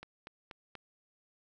click train, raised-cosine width 0.3 ms, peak -29 dBFS, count 4, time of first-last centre 0.03-0.753 s, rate 4.15 Hz, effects none

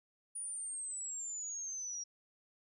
sine exponential sweep, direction down, 9670 to 5660 Hz, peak -39 dBFS, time 0.35-2.04 s, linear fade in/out 10 ms, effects none

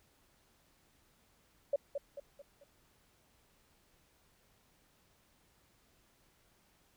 sine tone with echo, 566 Hz, C#5, 36 cents sharp, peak -27 dBFS, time 1.73-1.76 s, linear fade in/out 5 ms, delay 220 ms, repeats 4, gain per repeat -7 dB, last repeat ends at 2.64 s, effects pink hiss -70 dBFS RMS until 6.96 s

